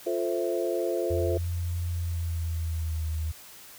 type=chord; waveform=sine; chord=F major seventh; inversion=none; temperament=equal; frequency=349.2 / 440 / 523.3 / 659.3 Hz; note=F4 / A4 / C5 / E5; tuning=0 / 0 / 0 / 0 cents; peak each=-29 / -32 / -31 / -33 dBFS; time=0.06-1.38 s; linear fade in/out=10 ms
type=tone with pitch glide; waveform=sine; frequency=86.4 to 78.77 Hz; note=F2 to D#2; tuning=-18 to +22 cents; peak=-27 dBFS; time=1.1-3.32 s; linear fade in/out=10 ms; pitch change=-160 cents; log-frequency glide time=1.89-3.09 s
effects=white hiss -48 dBFS RMS until 3.78 s